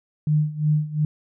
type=tone with tremolo; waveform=sine; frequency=151.7 Hz; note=D#3; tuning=44 cents flat; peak=-15 dBFS; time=0.27-1.05 s; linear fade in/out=2 ms; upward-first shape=sine; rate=2.8 Hz; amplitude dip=85%; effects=none